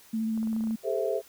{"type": "tone with vibrato", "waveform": "sine", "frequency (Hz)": 221.8, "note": "A3", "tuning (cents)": 14, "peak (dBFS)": -26, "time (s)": [0.13, 0.76], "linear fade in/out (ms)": 10, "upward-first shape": "sine", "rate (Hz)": 14, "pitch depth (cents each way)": 18}
{"type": "clicks", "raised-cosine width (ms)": 1, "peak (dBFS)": -33, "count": 9, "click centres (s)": [0.376, 0.43, 0.473, 0.53, 0.564, 0.608, 0.639, 0.672, 0.709]}
{"type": "chord", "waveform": "sine", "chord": "A minor seventh", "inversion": "third", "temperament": "equal with one note detuned", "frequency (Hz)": [400.5, 440, 523.3, 659.3], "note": ["G4", "A4", "C5", "E5"], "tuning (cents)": [37, 0, 0, 0], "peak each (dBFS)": -31, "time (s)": [0.83, 1.22], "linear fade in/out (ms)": 50}
{"effects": ["white hiss -55 dBFS RMS until 1.28 s"]}